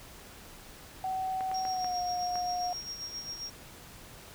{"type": "tone with pitch glide", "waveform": "sine", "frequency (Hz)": [755, 717.6], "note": ["F#5", "F5"], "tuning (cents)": [35, 47], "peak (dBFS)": -30, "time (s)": [1.04, 2.73], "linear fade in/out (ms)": 2, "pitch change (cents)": -88, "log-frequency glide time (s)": [1.66, 1.98]}
{"type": "clicks", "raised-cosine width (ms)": 0.5, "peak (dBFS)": -26, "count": 5, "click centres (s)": [1.408, 1.515, 1.652, 1.845, 2.356]}
{"type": "tone with tremolo", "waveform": "sine", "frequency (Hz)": 5588, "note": "F8", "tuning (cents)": 0, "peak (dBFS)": -35, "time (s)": [1.54, 3.5], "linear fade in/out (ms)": 5, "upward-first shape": "sine", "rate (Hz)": 7.5, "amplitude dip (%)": 60}
{"effects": ["pink hiss -50 dBFS RMS until 4.34 s"]}